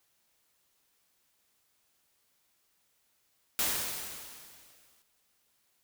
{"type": "noise with exponential decay", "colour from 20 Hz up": "white", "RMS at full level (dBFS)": -28, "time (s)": [3.59, 5.02], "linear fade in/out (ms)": 0, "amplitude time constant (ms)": 310, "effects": ["white hiss -73 dBFS RMS until 5.83 s"]}